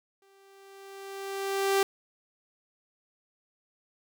sawtooth tone with exponential growth, 391.8 Hz, G4, 1 cent flat, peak -17 dBFS, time 0.22-1.83 s, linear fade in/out 2 ms, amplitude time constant 350 ms, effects none

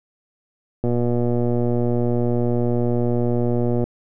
click train, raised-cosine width 2 ms, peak -9 dBFS, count 361, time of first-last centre 0.84-3.84 s, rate 120 Hz, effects none

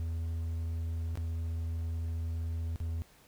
triangle tone with dropouts, 82.41 Hz, E2, in tune, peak -30 dBFS, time 0-3.02 s, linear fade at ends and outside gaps 0 ms, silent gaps 1.155-1.174 / 2.759-2.802 s, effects pink hiss -61 dBFS RMS until 3.27 s

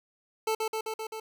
25% pulse tone with echo, 440 Hz, A4, in tune, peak -22 dBFS, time 0.47-0.55 s, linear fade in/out 5 ms, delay 130 ms, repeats 5, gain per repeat -2 dB, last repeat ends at 1.2 s, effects none

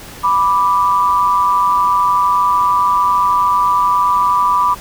sine tone pair together, 987.8 / 1174.7 Hz, B5 / D6, 0 / 0 cents, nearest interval minor third, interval 300 cents, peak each -13 dBFS, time 0.23-4.75 s, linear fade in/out 20 ms, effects pink hiss -34 dBFS RMS until 4.8 s

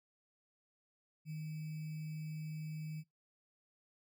sine tone with sample-and-hold, 155.56 Hz, D#3, in tune, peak -40 dBFS, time 1.25-3.04 s, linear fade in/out 50 ms, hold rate 2450 Hz, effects noise-tail reverb RT60 0.2 s tail -23 dB re dry

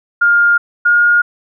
sine tone pair in turn, 1410 / 1425.6 Hz, F6 / F6, +16 / +35 cents, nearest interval unison, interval 19 cents, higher second, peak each -7 dBFS, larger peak neither, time 0.21-0.58 / 0.85-1.22 s, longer neither, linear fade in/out 10 ms, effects none

